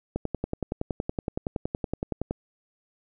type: click train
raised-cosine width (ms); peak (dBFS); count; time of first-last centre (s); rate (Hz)
2; -14; 24; 0.16-2.31; 10.7
effects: none